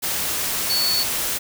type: tone in noise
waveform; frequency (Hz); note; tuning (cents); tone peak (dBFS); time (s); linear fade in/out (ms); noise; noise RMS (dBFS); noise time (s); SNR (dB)
sine; 4440; C#8; +2; -19; 0.69-1.04; 20; white; -24; 0.02-1.39; +2
effects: none